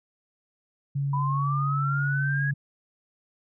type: tone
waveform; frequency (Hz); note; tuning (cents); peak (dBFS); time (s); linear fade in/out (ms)
sine; 140; C#3; +18; -24; 0.95-2.54; 10
type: linear sweep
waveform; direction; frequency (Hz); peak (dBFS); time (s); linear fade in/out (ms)
sine; up; 977 to 1676; -27; 1.13-2.51; 5
effects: none